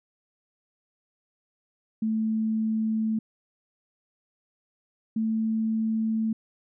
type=tone pair in turn; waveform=sine; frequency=220 / 221.5 Hz; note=A3 / A3; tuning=0 / +12 cents; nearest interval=unison; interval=12 cents; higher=second; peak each=-23 dBFS; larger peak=neither; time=2.02-3.19 / 5.16-6.33 s; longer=neither; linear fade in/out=5 ms; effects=none